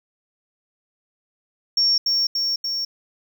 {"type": "tone with echo", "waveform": "triangle", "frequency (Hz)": 5500, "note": "F8", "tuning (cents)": -27, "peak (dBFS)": -12, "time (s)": [1.77, 1.98], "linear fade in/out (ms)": 5, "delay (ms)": 290, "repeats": 3, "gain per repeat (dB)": -3, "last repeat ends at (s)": 2.85, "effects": ["tanh soft clip ceiling -13 dBFS"]}